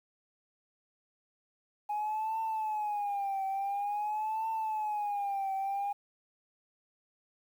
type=tone with vibrato; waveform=sine; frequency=830.6 Hz; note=G#5; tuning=in tune; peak=-29 dBFS; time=1.89-5.93 s; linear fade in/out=10 ms; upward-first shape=triangle; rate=0.48 Hz; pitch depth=130 cents each way; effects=tanh soft clip ceiling -28 dBFS + 10-bit